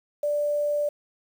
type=tone with quantisation; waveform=sine; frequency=587.3 Hz; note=D5; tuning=in tune; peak=-22 dBFS; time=0.23-0.89 s; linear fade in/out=5 ms; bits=8; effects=none